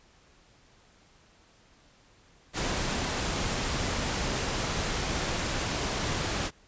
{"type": "noise", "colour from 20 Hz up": "pink", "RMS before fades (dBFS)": -30, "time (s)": [2.53, 6.51], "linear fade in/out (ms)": 50, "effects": ["pink hiss -60 dBFS RMS until 6.67 s", "resampled to 16000 Hz"]}